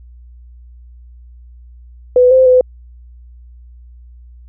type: tone with pitch steps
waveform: sine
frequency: 498.5 / 519 / 506 Hz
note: B4 / C5 / B4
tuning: +16 / -14 / +42 cents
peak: -5 dBFS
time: 2.16-2.61 s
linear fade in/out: 2 ms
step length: 150 ms
effects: added 60 Hz sine -36 dBFS peak until 4.48 s